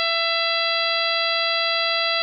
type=harmonic tone with a mistuned harmonic; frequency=668 Hz; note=E5; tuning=23 cents sharp; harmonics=1 / 2 / 3 / 4 / 5 / 6 / 7; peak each=-27 / -27 / -27 / -27 / -27 / -27 / -27 dBFS; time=0-2.22 s; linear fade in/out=0 ms; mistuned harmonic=7; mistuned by=+21 cents; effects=none